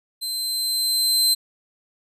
sawtooth tone with level ramp, 4100 Hz, C8, 36 cents flat, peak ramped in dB -23 to -12 dBFS, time 0.21-1.35 s, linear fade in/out 20 ms, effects resampled to 32000 Hz

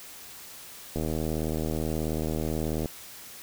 click train, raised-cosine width 2 ms, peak -17 dBFS, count 150, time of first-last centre 0.96-2.858 s, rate 78.5 Hz, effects white hiss -45 dBFS RMS until 3.42 s

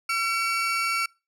35% pulse tone pair together, 1355.9 / 2270 Hz, E6 / C#7, +48 / +41 cents, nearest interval major sixth, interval 893 cents, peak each -24 / -25 dBFS, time 0.09-1.06 s, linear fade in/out 5 ms, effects noise-tail reverb RT60 0.3 s tail -26 dB re dry + low-pass 11000 Hz 12 dB/octave

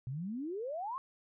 sine exponential sweep, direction up, 120.7 to 1107 Hz, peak -36 dBFS, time 0.07-0.98 s, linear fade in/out 0 ms, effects none

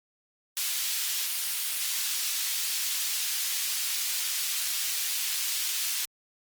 pink high-pass noise, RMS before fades -30 dBFS, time 0.57-6.05 s, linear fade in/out 0 ms, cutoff 3300 Hz, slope 12 dB/octave, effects Opus 32 kbps

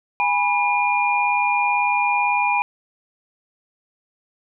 sine tone cluster, 822 / 980 / 2418 Hz, G#5 / B5 / D7, -18 / -14 / +50 cents, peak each -21 dBFS, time 0.2-2.62 s, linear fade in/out 0 ms, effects none

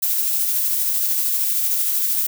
violet noise with tremolo, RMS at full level -19 dBFS, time 0.02-2.27 s, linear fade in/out 10 ms, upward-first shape sine, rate 13 Hz, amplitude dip 25%, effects none

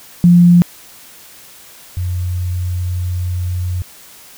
sine tone pair in turn, 174.61 / 90.02 Hz, F3 / F#2, 0 / -47 cents, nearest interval major seventh, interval 1147 cents, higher first, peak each -4 / -16 dBFS, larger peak first, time 0.24-0.62 / 1.97-3.82 s, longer second, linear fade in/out 0 ms, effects white hiss -40 dBFS RMS until 4.37 s

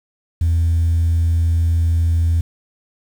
sine tone, 83.4 Hz, E2, 21 cents sharp, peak -11 dBFS, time 0.41-2.41 s, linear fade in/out 5 ms, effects tanh soft clip ceiling -11 dBFS + 7-bit

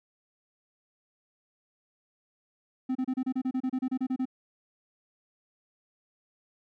triangle tone bursts, 258.4 Hz, C4, 21 cents flat, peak -24 dBFS, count 15, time 2.89-4.255 s, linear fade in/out 10 ms, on 63 ms, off 30 ms, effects none

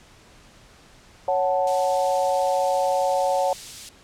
sine chord, F# minor, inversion second, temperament equal, 554.4 / 740 / 880 Hz, C#5 / F#5 / A5, 0 / 0 / 0 cents, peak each -22 / -23 / -26 dBFS, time 1.28-3.53 s, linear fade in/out 2 ms
white high-pass noise, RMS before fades -36 dBFS, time 1.67-3.89 s, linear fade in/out 2 ms, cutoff 2900 Hz, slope 12 dB/octave
effects pink hiss -51 dBFS RMS until 4.03 s + low-pass 8000 Hz 12 dB/octave

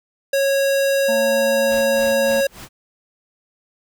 square tone, 550 Hz, C#5, 14 cents flat, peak -16 dBFS, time 0.33-2.47 s, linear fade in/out 5 ms
harmonic tone, 226.9 Hz, A#3, 47 cents flat, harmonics 1 / 3 / 4, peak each -26 / -30 / -31 dBFS, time 1.08-2.41 s, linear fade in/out 10 ms
pink noise with tremolo, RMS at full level -36 dBFS, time 1.68-2.69 s, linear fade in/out 50 ms, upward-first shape sine, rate 3.4 Hz, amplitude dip 90%
effects none

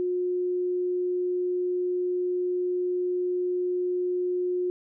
sine tone, 360 Hz, F#4, 47 cents flat, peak -24 dBFS, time 0-4.7 s, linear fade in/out 0 ms, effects none

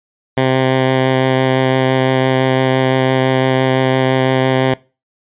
10% pulse tone with vibrato, 130.81 Hz, C3, in tune, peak -3 dBFS, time 0.37-4.74 s, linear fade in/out 5 ms, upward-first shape sine, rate 5.9 Hz, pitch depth 9 cents each way, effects noise-tail reverb RT60 0.3 s tail -22 dB re dry + resampled to 8000 Hz

